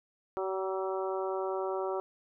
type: harmonic tone with a mistuned harmonic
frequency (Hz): 190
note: F#3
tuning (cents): +46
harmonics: 2 / 3 / 4 / 5 / 6 / 7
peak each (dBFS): -33 / -37 / -39 / -41 / -43 / -44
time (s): 0.37-2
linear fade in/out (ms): 0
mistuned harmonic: 6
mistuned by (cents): +23
effects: none